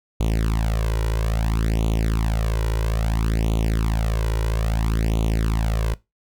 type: tone with flanger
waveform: sawtooth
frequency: 55 Hz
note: A1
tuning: in tune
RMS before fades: -21 dBFS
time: 0.2-5.94 s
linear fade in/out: 5 ms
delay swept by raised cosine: 0.29 to 2.09 ms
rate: 0.6 Hz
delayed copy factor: +0.9
effects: noise-tail reverb RT60 0.2 s tail -19 dB re dry